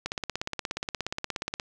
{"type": "click train", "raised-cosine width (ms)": 0.2, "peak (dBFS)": -13, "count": 27, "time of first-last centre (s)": [0.06, 1.598], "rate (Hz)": 16.9, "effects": []}